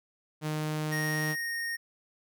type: tone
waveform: sawtooth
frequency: 153.7 Hz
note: D#3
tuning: 21 cents flat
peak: -26 dBFS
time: 0.41-1.36 s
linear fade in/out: 50 ms
type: tone with pitch glide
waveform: square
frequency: 1864.7 to 1852.9 Hz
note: A#6 to A#6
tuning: 0 to -11 cents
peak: -32 dBFS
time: 0.91-1.77 s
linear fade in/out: 20 ms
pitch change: -11 cents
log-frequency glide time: 1.28-1.57 s
effects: none